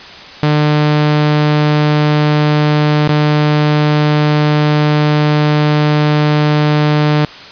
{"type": "tone with dropouts", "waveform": "sawtooth", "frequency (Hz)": 150, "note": "D3", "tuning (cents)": 37, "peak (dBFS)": -5, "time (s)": [0.43, 7.25], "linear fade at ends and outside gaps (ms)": 0, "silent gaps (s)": [3.077, 3.092], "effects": ["white hiss -32 dBFS RMS until 7.51 s", "resampled to 11025 Hz"]}